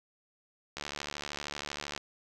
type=click train; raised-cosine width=0.2 ms; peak=-19 dBFS; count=89; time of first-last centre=0.77-1.977 s; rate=72.9 Hz; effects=none